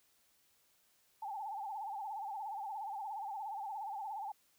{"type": "tone with vibrato", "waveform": "sine", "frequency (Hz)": 830.6, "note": "G#5", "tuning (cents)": 0, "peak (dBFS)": -39, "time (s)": [1.22, 4.32], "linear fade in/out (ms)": 5, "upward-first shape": "sine", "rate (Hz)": 17, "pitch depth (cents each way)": 120, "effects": ["white hiss -72 dBFS RMS until 4.58 s"]}